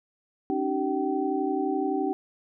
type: tone cluster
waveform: sine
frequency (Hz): 274.7 / 306.4 / 384.7 / 767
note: C#4 / D#4 / G4 / G5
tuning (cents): -16 / -27 / -33 / -38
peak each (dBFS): -30 / -29 / -29 / -31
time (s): 0.5-2.13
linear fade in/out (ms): 0
effects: none